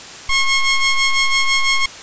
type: ring-modulated tone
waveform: sawtooth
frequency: 1083 Hz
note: C#6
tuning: 41 cents flat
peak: -6 dBFS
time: 0.29-1.86 s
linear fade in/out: 5 ms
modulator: 1080 Hz
effects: white hiss -34 dBFS RMS until 2.02 s + resampled to 16000 Hz